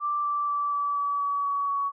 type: tone with pitch steps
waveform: sine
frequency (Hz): 1174.7 / 1167.3 / 1159.9 / 1152.5 / 1145.2 / 1138 / 1130.8 / 1123.6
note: D6 / D6 / D6 / D6 / D6 / C#6 / C#6 / C#6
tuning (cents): 0 / -11 / -22 / -33 / -44 / +45 / +34 / +23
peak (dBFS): -24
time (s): 0-1.92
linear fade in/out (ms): 50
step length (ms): 240
effects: none